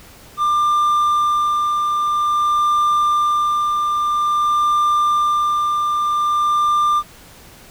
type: tone with tremolo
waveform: triangle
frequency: 1193 Hz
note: D6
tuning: 27 cents sharp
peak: -11 dBFS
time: 0.37-7.03 s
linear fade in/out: 50 ms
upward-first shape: sine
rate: 0.5 Hz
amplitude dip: 30%
effects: pink hiss -43 dBFS RMS until 7.7 s